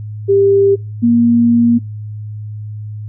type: tone pair in turn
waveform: sine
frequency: 396 / 235.5 Hz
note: G4 / A#3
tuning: +18 / +18 cents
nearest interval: major sixth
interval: 900 cents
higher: first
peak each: -7 dBFS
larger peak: neither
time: 0.28-0.76 / 1.02-1.79 s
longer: second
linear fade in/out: 20 ms
effects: noise-tail reverb RT60 0.3 s tail -26 dB re dry + added 106 Hz sine -23 dBFS peak until 3.08 s